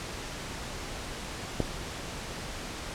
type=click; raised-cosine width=2 ms; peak=-12 dBFS; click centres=1.603 s; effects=pink hiss -38 dBFS RMS until 2.94 s + low-pass 8000 Hz 12 dB/octave